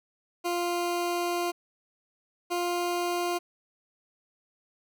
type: tone pair in turn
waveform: 20% pulse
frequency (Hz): 349 / 350.7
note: F4 / F4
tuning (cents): -1 / +7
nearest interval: unison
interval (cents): 8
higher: second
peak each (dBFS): -22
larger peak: neither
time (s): 0.44-1.52 / 2.5-3.39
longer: first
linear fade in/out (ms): 20
effects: none